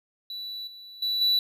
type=tone with level steps; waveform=triangle; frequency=3951 Hz; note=B7; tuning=in tune; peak=-32 / -41 / -23 / -18 dBFS; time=0.3-1.39 s; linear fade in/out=2 ms; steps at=0.67 / 1.02 / 1.21 s; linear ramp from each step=5 ms; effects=none

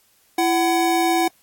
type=tone pair together; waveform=square; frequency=335.2 / 748.6 Hz; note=E4 / F#5; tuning=+29 / +20 cents; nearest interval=octave + major second; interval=1391 cents; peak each=-20 dBFS; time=0.38-1.28 s; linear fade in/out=5 ms; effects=white hiss -59 dBFS RMS until 1.42 s + AAC 64 kbps

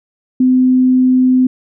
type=tone; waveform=sine; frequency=255.6 Hz; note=C4; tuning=40 cents flat; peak=-7 dBFS; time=0.4-1.47 s; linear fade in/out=5 ms; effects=none

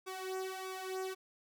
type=tone with flanger; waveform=sawtooth; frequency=376.8 Hz; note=F#4; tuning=32 cents sharp; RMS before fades=-41 dBFS; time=0.06-1.15 s; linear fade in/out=20 ms; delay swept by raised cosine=0.83 to 2.53 ms; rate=1.6 Hz; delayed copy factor=+0.75; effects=none

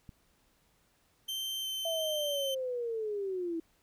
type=click; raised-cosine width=5 ms; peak=-35 dBFS; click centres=0.092 s
type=tone with vibrato; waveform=40% pulse; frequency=3104 Hz; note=G7; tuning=18 cents flat; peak=-33 dBFS; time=1.28-2.55 s; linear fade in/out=10 ms; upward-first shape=square; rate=1.4 Hz; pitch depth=8 cents each way
type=linear sweep; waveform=sine; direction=down; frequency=666 to 323.2 Hz; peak=-32 dBFS; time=1.85-3.6 s; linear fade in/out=5 ms
effects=pink hiss -70 dBFS RMS until 3.82 s

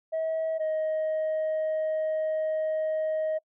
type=tone pair in turn; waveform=sine; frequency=642 / 627.3 Hz; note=E5 / D#5; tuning=-46 / +14 cents; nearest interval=unison; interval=40 cents; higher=first; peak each=-24 / -23 dBFS; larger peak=second; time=0.12-0.59 / 0.59-3.39 s; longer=second; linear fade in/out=20 ms; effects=noise-tail reverb RT60 0.1 s tail -25 dB re dry + tanh soft clip ceiling -24 dBFS

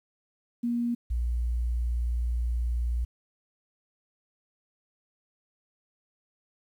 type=tone pair in turn; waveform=sine; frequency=237.7 / 59.42 Hz; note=A#3 / A#1; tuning=+34 / +34 cents; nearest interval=2 octaves; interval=2400 cents; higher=first; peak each=-25 dBFS; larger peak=neither; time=0.63-0.95 / 1.1-3.05 s; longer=second; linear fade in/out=10 ms; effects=10-bit

